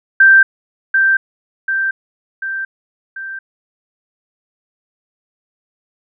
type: tone with echo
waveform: sine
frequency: 1568 Hz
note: G6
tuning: in tune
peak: -4 dBFS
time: 0.2-0.43 s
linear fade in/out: 5 ms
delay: 740 ms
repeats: 4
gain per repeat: -5 dB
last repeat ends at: 3.39 s
effects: none